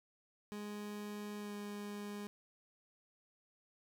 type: tone with pitch glide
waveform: 30% pulse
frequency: 207.7 to 205.6 Hz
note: G#3 to G#3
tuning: 0 to -17 cents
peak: -40 dBFS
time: 0.52-2.27 s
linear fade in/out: 0 ms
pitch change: -17 cents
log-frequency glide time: 1.39-1.53 s
effects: none